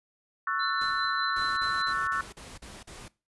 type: chord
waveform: sine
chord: F# minor seventh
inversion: second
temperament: just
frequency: 1110 / 1332 / 1480 / 1776 Hz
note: C#6 / E6 / F#6 / A6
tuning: +2 / +18 / 0 / +16 cents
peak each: -31 / -31 / -32 / -35 dBFS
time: 0.47-2.21 s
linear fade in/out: 2 ms
type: tone with tremolo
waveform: sine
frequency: 4045 Hz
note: B7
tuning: 41 cents sharp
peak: -31 dBFS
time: 0.59-1.94 s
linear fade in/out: 20 ms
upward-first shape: triangle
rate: 5 Hz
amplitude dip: 60%
type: noise with exponential decay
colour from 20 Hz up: pink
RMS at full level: -45 dBFS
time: 0.81-1.6 s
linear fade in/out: 2 ms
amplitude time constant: 170 ms
type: noise bursts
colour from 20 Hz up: pink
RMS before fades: -45 dBFS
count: 7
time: 1.36-3.082 s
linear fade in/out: 5 ms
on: 210 ms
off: 42 ms
effects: noise-tail reverb RT60 0.3 s tail -21 dB re dry + resampled to 24000 Hz